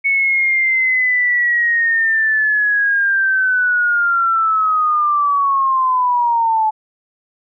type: linear sweep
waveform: sine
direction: down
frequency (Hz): 2217 to 860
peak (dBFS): -12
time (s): 0.04-6.71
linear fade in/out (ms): 20
effects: none